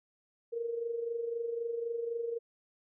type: tone with amplitude modulation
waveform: sine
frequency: 466.2 Hz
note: A#4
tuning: in tune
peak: -30 dBFS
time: 0.52-2.39 s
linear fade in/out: 20 ms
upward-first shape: sine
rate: 23.9 Hz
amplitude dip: 60%
effects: none